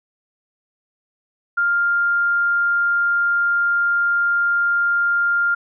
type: tone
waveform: sine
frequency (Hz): 1400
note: F6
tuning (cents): +4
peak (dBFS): -15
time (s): 1.57-5.55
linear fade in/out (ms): 10
effects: none